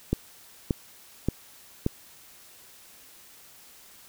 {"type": "click train", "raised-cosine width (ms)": 3, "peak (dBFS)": -10, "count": 4, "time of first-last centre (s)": [0.13, 1.864], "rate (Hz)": 1.73, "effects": ["white hiss -52 dBFS RMS until 4.08 s"]}